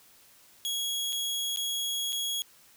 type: tone with dropouts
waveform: sawtooth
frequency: 3322 Hz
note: G#7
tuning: in tune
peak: -26 dBFS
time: 0.65-2.42 s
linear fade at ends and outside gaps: 0 ms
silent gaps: 1.124-1.128 / 1.561-1.572 / 2.123-2.128 s
effects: white hiss -58 dBFS RMS until 2.76 s